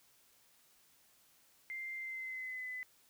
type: tone with pitch glide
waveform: sine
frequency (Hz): 2093 to 2010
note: C7 to B6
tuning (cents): 0 to +30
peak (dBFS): -40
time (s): 1.7-2.83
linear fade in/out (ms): 0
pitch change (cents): -70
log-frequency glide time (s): 1.96-2.69
effects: white hiss -68 dBFS RMS until 3.09 s